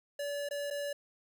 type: tone with dropouts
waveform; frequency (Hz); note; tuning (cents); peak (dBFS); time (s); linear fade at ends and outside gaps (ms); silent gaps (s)
square; 574; D5; -40; -35; 0.19-0.93; 5; 0.489-0.509 / 0.703-0.708
effects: none